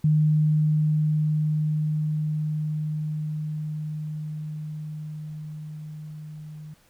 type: tone with level ramp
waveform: sine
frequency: 153.2 Hz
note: D#3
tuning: 27 cents flat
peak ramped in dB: -16 to -37 dBFS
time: 0.04-6.74 s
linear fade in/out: 5 ms
effects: pink hiss -60 dBFS RMS until 6.89 s